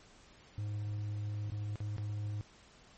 triangle tone with dropouts, 104.3 Hz, G#2, 8 cents sharp, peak -33 dBFS, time 0.58-2.41 s, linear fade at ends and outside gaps 0 ms, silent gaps 1.5-1.52 / 1.757-1.804 / 1.965-1.982 s, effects pink hiss -60 dBFS RMS until 2.97 s + MP3 32 kbps

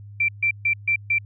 sine tone bursts, 2349 Hz, D7, in tune, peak -17 dBFS, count 5, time 0.2-1.185 s, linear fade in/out 5 ms, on 85 ms, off 140 ms, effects added 102 Hz sine -38 dBFS peak until 1.25 s

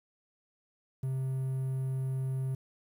triangle tone, 131.9 Hz, C3, 14 cents sharp, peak -28 dBFS, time 1.03-2.55 s, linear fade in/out 5 ms, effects 10-bit

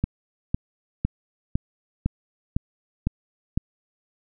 click train, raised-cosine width 5 ms, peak -9 dBFS, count 8, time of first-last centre 0.04-3.575 s, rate 1.98 Hz, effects none

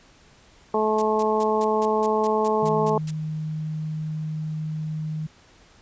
harmonic tone, 216 Hz, A3, 32 cents flat, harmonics 1 / 2 / 3 / 4 / 5, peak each -28 / -22 / -28 / -25 / -28 dBFS, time 0.74-2.98 s, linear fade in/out 2 ms
blue noise bursts, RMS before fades -34 dBFS, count 11, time 0.98-3.109 s, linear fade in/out 5 ms, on 39 ms, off 170 ms
sine tone, 155.56 Hz, D#3, in tune, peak -26 dBFS, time 2.62-5.27 s, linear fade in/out 10 ms
effects pink hiss -54 dBFS RMS until 5.81 s + resampled to 16000 Hz

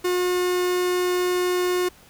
45% pulse tone, 360.4 Hz, F#4, 45 cents flat, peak -20 dBFS, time 0.04-1.89 s, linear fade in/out 10 ms, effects pink hiss -51 dBFS RMS until 2.09 s

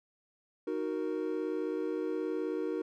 triangle chord, D# minor, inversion none, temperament equal, 311.1 / 370 / 466.2 Hz, D#4 / F#4 / A#4, 0 / 0 / 0 cents, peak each -34 dBFS, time 0.67-2.82 s, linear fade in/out 5 ms, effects none

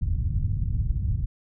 white low-pass noise, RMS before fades -25 dBFS, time 0.01-1.26 s, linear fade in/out 10 ms, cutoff 110 Hz, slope 24 dB/octave, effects none

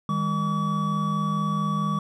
triangle tone cluster, 157.6 / 202.1 / 1140 Hz, D#3 / G#3 / C#6, +23 / -47 / +48 cents, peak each -25 dBFS, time 0.09-1.99 s, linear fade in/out 2 ms, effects none

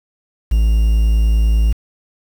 triangle tone with quantisation, 55 Hz, A1, in tune, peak -8 dBFS, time 0.51-1.73 s, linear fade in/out 10 ms, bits 6, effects none

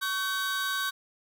45% pulse tone cluster, 1119 / 1537 / 3797 Hz, C#6 / G6 / A#7, +16 / -35 / +31 cents, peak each -34 / -30 / -35 dBFS, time 0.01-0.91 s, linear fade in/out 20 ms, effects none

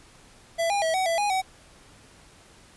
square tone with pitch steps, 667 / 809 / 647 / 753 / 666 / 824 / 757 Hz, E5 / G#5 / E5 / F#5 / E5 / G#5 / F#5, +20 / -46 / -32 / +30 / +18 / -14 / +39 cents, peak -23 dBFS, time 0.58-1.42 s, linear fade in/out 20 ms, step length 120 ms, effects pink hiss -53 dBFS RMS until 2.76 s + resampled to 24000 Hz

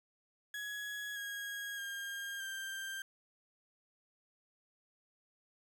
35% pulse tone with pitch steps, 1675 / 1642.4 / 1610.5 / 1579.2 Hz, G#6 / G#6 / G6 / G6, +14 / -20 / +46 / +12 cents, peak -38 dBFS, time 0.54-3.02 s, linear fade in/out 2 ms, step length 620 ms, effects none

